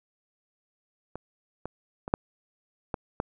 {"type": "clicks", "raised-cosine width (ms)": 1, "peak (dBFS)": [-22, -20, -21, -7, -15, -13], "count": 6, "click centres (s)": [1.156, 1.656, 2.079, 2.139, 2.942, 3.201], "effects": []}